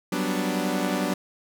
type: chord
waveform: sawtooth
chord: G major seventh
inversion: third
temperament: equal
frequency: 185 / 196 / 246.9 / 293.7 Hz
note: F#3 / G3 / B3 / D4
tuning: 0 / 0 / 0 / 0 cents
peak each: -25 / -27 / -26 / -25 dBFS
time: 0.12-1.14 s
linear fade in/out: 5 ms
effects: none